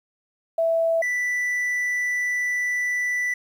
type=tone pair in turn; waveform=sine / triangle; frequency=659.3 / 1975.7 Hz; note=E5 / B6; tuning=0 / 0 cents; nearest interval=octave + perfect fifth; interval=1900 cents; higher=second; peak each=-18 / -20 dBFS; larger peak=first; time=0.58-1.02 / 1.02-3.34 s; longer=second; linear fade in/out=5 ms; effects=9-bit